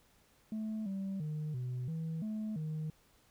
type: tone with pitch steps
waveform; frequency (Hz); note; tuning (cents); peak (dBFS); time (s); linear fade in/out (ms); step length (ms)
sine; 217.5 / 194 / 152.9 / 125.5 / 161.7 / 215.7 / 155.6; A3 / G3 / D#3 / B2 / E3 / A3 / D#3; -20 / -18 / -30 / +28 / -33 / -34 / 0; -33; 0.52-2.9; 2; 340
effects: tanh soft clip ceiling -34 dBFS + pink hiss -68 dBFS RMS until 3.3 s